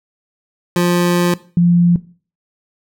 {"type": "tone pair in turn", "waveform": ["25% pulse", "sine"], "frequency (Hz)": [175.5, 173.58], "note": ["F3", "F3"], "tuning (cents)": [9, -10], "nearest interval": "unison", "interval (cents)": 19, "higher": "first", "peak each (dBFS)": -8, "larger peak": "neither", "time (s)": [[0.76, 1.34], [1.57, 1.96]], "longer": "first", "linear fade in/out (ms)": 2, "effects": ["noise-tail reverb RT60 0.4 s tail -18 dB re dry"]}